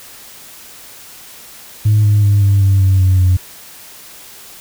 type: tone with pitch steps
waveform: sine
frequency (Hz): 106.1 / 103.86 / 101.66 / 99.51 / 97.41 / 95.35 / 93.33 / 91.36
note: G#2 / G#2 / G#2 / G2 / G2 / G2 / F#2 / F#2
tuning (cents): +38 / +1 / -37 / +26 / -10 / -47 / +15 / -21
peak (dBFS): -6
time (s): 1.85-3.37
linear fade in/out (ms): 10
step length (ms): 190
effects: tanh soft clip ceiling -5 dBFS + white hiss -37 dBFS RMS until 4.6 s